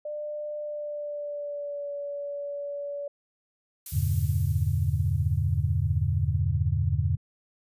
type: tone with pitch glide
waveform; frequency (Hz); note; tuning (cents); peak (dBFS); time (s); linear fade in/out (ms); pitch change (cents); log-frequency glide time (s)
sine; 597 to 572.3; D5 to D5; +28 to -45; -31; 0.05-3.08; 5; -73; 0.57-1.92
type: noise with exponential decay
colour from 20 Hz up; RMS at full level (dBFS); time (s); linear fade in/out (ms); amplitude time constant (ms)
violet; -35; 3.86-6.39; 2; 550
type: chord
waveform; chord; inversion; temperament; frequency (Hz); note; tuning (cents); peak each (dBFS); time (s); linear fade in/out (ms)
sine; E half-diminished seventh; none; equal with one note detuned; 82.41 / 98 / 116.54 / 143.23; E2 / G2 / Bb2 / D3; 0 / 0 / 0 / -43; -27 / -27 / -30 / -29; 3.92-7.17; 20
effects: resampled to 32000 Hz